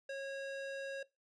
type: tone with band-pass filter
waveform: square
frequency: 547 Hz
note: C#5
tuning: 23 cents flat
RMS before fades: -42 dBFS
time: 0.09-1.03 s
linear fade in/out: 5 ms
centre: 1400 Hz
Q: 0.53
effects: noise-tail reverb RT60 0.2 s tail -19 dB re dry + resampled to 22050 Hz